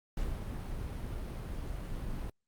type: noise with ADSR envelope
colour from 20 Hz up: brown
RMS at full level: -35 dBFS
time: 0.17-2.3 s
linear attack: 3 ms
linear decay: 240 ms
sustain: -3 dB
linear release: 4 ms
effects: Opus 48 kbps